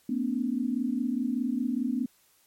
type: tone cluster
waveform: sine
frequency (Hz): 227.4 / 252.3 / 289.2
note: A#3 / B3 / D4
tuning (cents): -43 / +37 / -27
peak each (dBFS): -31 / -28 / -33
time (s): 0.09-2.06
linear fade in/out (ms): 5
effects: white hiss -64 dBFS RMS until 2.46 s + MP3 64 kbps